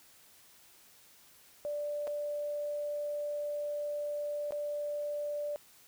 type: tone with dropouts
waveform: sine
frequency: 587.3 Hz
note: D5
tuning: in tune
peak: -33 dBFS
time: 1.65-5.56 s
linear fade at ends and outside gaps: 0 ms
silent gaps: 2.071-2.076 / 4.508-4.522 s
effects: white hiss -60 dBFS RMS until 5.87 s